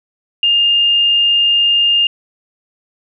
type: tone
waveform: sine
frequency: 2817 Hz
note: F7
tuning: 14 cents sharp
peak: -9 dBFS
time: 0.43-2.07 s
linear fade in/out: 2 ms
effects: none